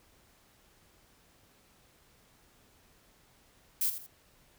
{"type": "noise with echo", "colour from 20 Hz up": "violet", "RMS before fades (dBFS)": -29, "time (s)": [3.81, 3.9], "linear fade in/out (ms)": 5, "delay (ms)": 83, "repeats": 2, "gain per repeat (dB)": -10, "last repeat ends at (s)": 4.066, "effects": ["pink hiss -64 dBFS RMS until 4.58 s"]}